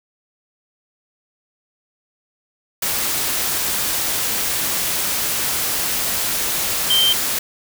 sine tone in noise, 3136 Hz, G7, in tune, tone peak -13 dBFS, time 6.9-7.13 s, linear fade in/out 5 ms, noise white, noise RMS -21 dBFS, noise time 2.82-7.39 s, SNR +5 dB, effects none

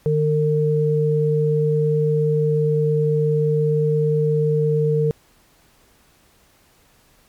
sine tone pair together, 151.6 / 454.3 Hz, D#3 / A#4, -45 / -45 cents, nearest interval octave + perfect fifth, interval 1900 cents, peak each -18 dBFS, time 0.06-5.11 s, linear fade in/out 0 ms, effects pink hiss -56 dBFS RMS until 7.28 s + MP3 96 kbps

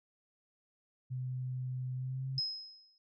sine tone with pitch glide, 127.7 to 132.89 Hz, C3 to C3, -42 to +27 cents, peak -35 dBFS, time 1.1-2.4 s, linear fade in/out 20 ms, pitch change +69 cents, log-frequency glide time 1.96-2.28 s
sine tone with exponential decay, 5120 Hz, D#8, 49 cents sharp, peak -29 dBFS, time 2.38-2.98 s, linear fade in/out 1 ms, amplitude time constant 130 ms
effects none

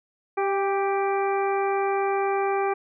harmonic tone with a mistuned harmonic, 392 Hz, G4, in tune, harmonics 1 / 2 / 3 / 4 / 5 / 6, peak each -24 / -26 / -31 / -37 / -40 / -36 dBFS, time 0.37-2.74 s, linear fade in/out 10 ms, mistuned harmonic 2, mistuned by +24 cents, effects none

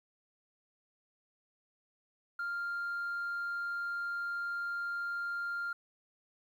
sine tone, 1396.9 Hz, F6, in tune, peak -32 dBFS, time 2.39-5.73 s, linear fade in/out 5 ms, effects tanh soft clip ceiling -32 dBFS + 11-bit

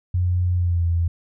sine tone with pitch glide, 89.5 to 84.87 Hz, F2 to F2, +43 to -49 cents, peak -17 dBFS, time 0.14-1.08 s, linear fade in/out 5 ms, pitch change -92 cents, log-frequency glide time 0.54-0.85 s, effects none

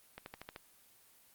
accelerating click train, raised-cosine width 0.3 ms, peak -28 dBFS, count 6, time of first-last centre 0.18-0.561 s, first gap 81 ms, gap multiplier 0.97, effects white hiss -64 dBFS RMS until 1.34 s + Opus 24 kbps

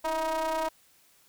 square ring-modulated tone, 156.2 Hz, D#3, 7 cents sharp, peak -25 dBFS, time 0.04-0.69 s, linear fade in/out 10 ms, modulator 796 Hz, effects white hiss -62 dBFS RMS until 1.28 s

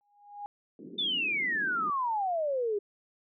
sine tone with exponential growth, 820 Hz, G#5, 22 cents flat, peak -34 dBFS, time 0.01-0.46 s, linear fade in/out 0 ms, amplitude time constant 97 ms
white band-pass noise, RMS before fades -45 dBFS, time 0.79-1.9 s, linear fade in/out 2 ms, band 170 to 390 Hz, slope 48 dB/octave
sine exponential sweep, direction down, 3600 to 397.1 Hz, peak -27 dBFS, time 0.98-2.79 s, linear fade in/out 10 ms
effects none

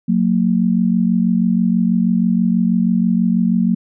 sine tone pair together, 182.4 / 228.6 Hz, F#3 / A#3, -24 / -34 cents, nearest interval major third, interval 390 cents, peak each -15 dBFS, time 0.08-3.75 s, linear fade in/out 10 ms, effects none

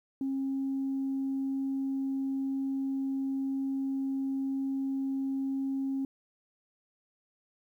sine tone, 270.1 Hz, C#4, 45 cents flat, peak -28 dBFS, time 0.21-6.05 s, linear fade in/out 2 ms, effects tanh soft clip ceiling -25 dBFS + 11-bit

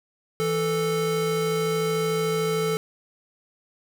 square tone pair together, 164.4 / 439.7 Hz, E3 / A4, -4 / -1 cents, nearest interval octave + perfect fourth, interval 1703 cents, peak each -29 / -24 dBFS, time 0.4-2.77 s, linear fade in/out 0 ms, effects none

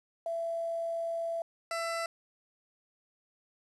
sine / 20% pulse tone pair in turn, 668 / 668 Hz, E5 / E5, +23 / +23 cents, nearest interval unison, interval 0 cents, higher neither, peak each -31 / -27 dBFS, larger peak second, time 0.26-1.42 / 1.71-2.06 s, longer first, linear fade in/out 2 ms, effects resampled to 24000 Hz + 10-bit

